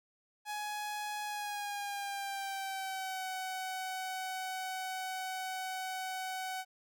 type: tone with pitch glide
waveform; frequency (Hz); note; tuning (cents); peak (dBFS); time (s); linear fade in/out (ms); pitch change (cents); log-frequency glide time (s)
sawtooth; 838 to 750.9; G#5 to F#5; +15 to +25; -33; 0.45-6.65; 50; -190; 1.24-3.26
effects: none